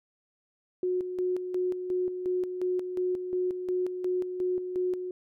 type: tone with tremolo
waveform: sine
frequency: 364.4 Hz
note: F#4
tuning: 26 cents flat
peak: -25 dBFS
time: 0.83-5.11 s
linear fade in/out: 2 ms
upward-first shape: square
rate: 2.8 Hz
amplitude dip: 55%
effects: none